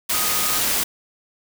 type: tone in noise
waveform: sine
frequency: 1244.5 Hz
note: D#6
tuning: in tune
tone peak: -30 dBFS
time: 0.13-0.59 s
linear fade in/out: 10 ms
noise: white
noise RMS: -21 dBFS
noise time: 0.09-0.84 s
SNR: -12 dB
effects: none